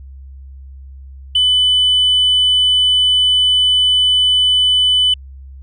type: tone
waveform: sine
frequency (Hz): 3000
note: F#7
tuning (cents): +23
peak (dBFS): -8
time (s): 1.35-5.14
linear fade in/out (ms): 5
effects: tanh soft clip ceiling -7 dBFS + added 67 Hz sine -32 dBFS peak until 5.62 s